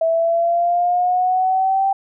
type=exponential sweep; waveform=sine; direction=up; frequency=652 to 784 Hz; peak=-14 dBFS; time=0.01-1.93 s; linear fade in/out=5 ms; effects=none